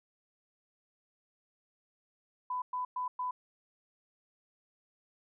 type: tone bursts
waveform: sine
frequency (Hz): 1000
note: B5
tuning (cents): +21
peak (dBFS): -32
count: 4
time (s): 2.5-3.31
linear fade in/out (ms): 5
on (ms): 120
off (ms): 110
effects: none

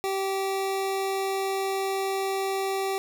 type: tone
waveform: 25% pulse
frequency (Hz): 387.6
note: G4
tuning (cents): -20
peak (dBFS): -22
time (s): 0.04-2.98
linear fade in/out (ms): 0
effects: none

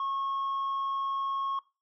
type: tone with tanh clipping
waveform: sine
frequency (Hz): 1092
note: C#6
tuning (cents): -26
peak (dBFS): -30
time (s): 0-1.59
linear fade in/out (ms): 2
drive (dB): 2
effects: noise-tail reverb RT60 0.3 s tail -21 dB re dry

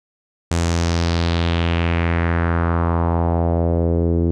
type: tone with low-pass filter sweep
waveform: sawtooth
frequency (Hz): 84.5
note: E2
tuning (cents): +43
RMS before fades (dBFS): -18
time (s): 0.51-4.31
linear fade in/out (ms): 0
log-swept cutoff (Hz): 7900 to 350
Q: 2.4
effects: none

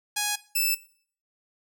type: tone pair in turn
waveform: 5% pulse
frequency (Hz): 830.6 / 2637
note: G#5 / E7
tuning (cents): 0 / 0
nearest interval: octave + minor sixth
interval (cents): 2000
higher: second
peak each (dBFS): -13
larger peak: neither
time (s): 0.16-0.36 / 0.55-0.75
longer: neither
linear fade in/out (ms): 10
effects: noise-tail reverb RT60 0.5 s tail -18 dB re dry

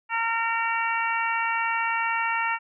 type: harmonic tone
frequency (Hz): 457.8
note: A#4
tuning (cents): -31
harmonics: 2 / 3 / 4 / 5 / 6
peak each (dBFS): -27 / -29 / -30 / -31 / -32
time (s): 0.09-2.59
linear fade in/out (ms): 50
effects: none

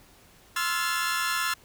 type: chord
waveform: sawtooth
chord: F major seventh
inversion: second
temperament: equal with one note detuned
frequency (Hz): 1046.5 / 1318.5 / 1396.9 / 1725.8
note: C6 / E6 / F6 / A6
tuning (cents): 0 / 0 / 0 / -34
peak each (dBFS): -29 / -28 / -27 / -27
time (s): 0.56-1.54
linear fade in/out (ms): 5
effects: pink hiss -56 dBFS RMS until 1.64 s

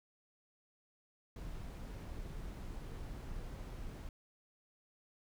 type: noise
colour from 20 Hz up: brown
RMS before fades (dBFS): -45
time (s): 1.36-4.09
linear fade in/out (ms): 2
effects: none

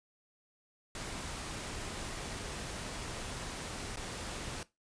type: noise with dropouts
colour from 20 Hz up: pink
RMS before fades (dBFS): -41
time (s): 0.95-4.63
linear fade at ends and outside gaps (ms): 1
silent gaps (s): 3.959-3.971
effects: noise-tail reverb RT60 0.2 s tail -18 dB re dry + resampled to 22050 Hz

